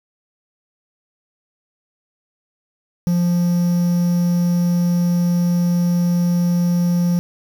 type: tone with quantisation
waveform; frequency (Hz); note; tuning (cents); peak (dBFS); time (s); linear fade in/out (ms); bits
triangle; 174.61; F3; 0; -12; 3.07-7.19; 0; 6
effects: none